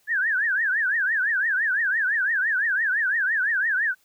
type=tone with vibrato; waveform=sine; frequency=1661.2 Hz; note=G#6; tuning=in tune; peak=-20 dBFS; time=0.07-3.95 s; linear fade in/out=50 ms; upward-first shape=triangle; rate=5.9 Hz; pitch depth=240 cents each way; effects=white hiss -64 dBFS RMS until 4.04 s